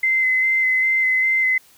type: tone with vibrato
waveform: sine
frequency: 2058 Hz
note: C7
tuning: 29 cents flat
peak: -15 dBFS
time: 0.03-1.58 s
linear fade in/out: 5 ms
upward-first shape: square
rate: 2.5 Hz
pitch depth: 14 cents each way
effects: white hiss -52 dBFS RMS until 1.77 s